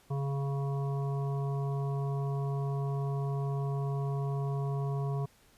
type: harmonic tone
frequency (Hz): 138.9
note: C#3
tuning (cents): +4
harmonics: 1 / 3 / 5 / 7 / 8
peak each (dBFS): -30 / -40 / -44 / -47 / -48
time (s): 0.1-5.26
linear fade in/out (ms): 10
effects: pink hiss -63 dBFS RMS until 5.57 s + resampled to 32000 Hz